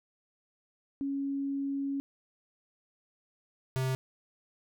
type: tone pair in turn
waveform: sine / square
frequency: 277.1 / 130.77 Hz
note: C#4 / C3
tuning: -1 / -1 cents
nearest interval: octave + minor second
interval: 1300 cents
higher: first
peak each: -30 / -29 dBFS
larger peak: second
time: 1.01-2 / 3.76-3.95 s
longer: first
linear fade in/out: 0 ms
effects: none